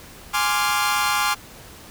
sawtooth chord, D half-diminished seventh, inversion second, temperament equal, 830.6 / 1046.5 / 1174.7 / 1396.9 Hz, Ab5 / C6 / D6 / F6, 0 / 0 / 0 / 0 cents, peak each -21 dBFS, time 0.33-1.35 s, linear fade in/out 20 ms, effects pink hiss -43 dBFS RMS until 1.9 s

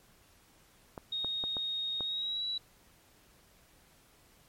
clicks, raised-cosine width 1 ms, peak -26 dBFS, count 5, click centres 0.978 / 1.246 / 1.439 / 1.568 / 2.007 s
sine tone with pitch glide, 3729 to 3919 Hz, A#7 to B7, 0 to -14 cents, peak -32 dBFS, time 1.12-2.58 s, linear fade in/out 5 ms, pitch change +86 cents, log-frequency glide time 2.02-2.44 s
effects pink hiss -63 dBFS RMS until 4.48 s + MP3 64 kbps

